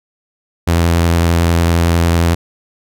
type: tone with vibrato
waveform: sawtooth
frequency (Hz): 84.5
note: E2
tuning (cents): +43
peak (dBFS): -6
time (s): 0.67-2.35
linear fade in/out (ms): 10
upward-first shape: square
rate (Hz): 11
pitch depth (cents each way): 16
effects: none